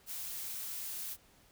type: noise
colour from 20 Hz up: blue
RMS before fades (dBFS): -41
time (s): 0.06-1.17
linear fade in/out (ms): 50
effects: pink hiss -64 dBFS RMS until 1.51 s